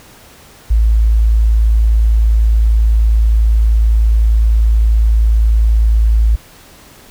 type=tone; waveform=sine; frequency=55 Hz; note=A1; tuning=in tune; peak=-7 dBFS; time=0.7-6.36 s; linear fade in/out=10 ms; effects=pink hiss -41 dBFS RMS until 7.1 s